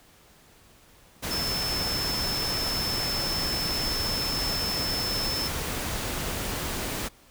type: tone in noise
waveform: sine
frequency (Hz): 5274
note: E8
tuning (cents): 0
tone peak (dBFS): -28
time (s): 1.3-5.49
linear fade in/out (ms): 20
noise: pink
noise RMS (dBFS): -31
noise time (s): 1.22-7.09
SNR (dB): 0
effects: pink hiss -56 dBFS RMS until 7.3 s